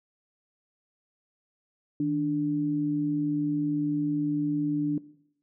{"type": "tone pair together", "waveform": "sine", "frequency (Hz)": [155.56, 293.4], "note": ["D#3", "D4"], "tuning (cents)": [0, -2], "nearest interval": "major seventh", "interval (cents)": 1098, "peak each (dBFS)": [-32, -24], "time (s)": [2, 4.98], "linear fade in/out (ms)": 2, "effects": ["noise-tail reverb RT60 0.7 s tail -19 dB re dry"]}